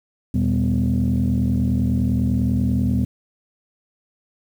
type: tone cluster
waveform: sine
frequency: 80.2 / 120.6 / 197.6 / 247.7 Hz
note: E2 / B2 / G3 / B3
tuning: -47 / -41 / +14 / +5 cents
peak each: -21 dBFS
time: 0.34-3.05 s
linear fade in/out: 5 ms
effects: tanh soft clip ceiling -11 dBFS + 8-bit